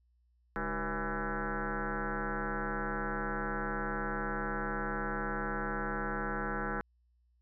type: tone with frequency modulation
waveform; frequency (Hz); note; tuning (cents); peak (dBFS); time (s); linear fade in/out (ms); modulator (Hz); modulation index
sine; 654; E5; -14; -32; 0.56-6.81; 0; 172; 5.9
effects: added 60 Hz sine -67 dBFS peak until 7.41 s